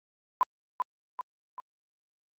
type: tone with echo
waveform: sine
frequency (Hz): 1005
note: B5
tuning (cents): +30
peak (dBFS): -18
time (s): 0.41-0.43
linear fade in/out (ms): 0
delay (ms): 390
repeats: 3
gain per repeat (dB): -6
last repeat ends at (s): 1.6
effects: high-pass 400 Hz 12 dB/octave + Opus 48 kbps